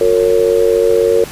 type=tone with amplitude modulation; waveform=sine; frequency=457.1 Hz; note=A#4; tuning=34 cents flat; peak=-4 dBFS; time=0.01-1.24 s; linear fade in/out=2 ms; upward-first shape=sine; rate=96.4 Hz; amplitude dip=100%; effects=pink hiss -30 dBFS RMS until 1.31 s + resampled to 32000 Hz